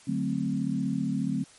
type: chord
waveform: sine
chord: D dominant seventh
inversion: none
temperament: equal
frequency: 146.83 / 185 / 220 / 261.6 Hz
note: D3 / F#3 / A3 / C4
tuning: 0 / 0 / 0 / 0 cents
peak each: -33 / -31 / -31 / -30 dBFS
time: 0.07-1.44 s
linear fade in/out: 10 ms
effects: white hiss -54 dBFS RMS until 1.58 s + MP3 48 kbps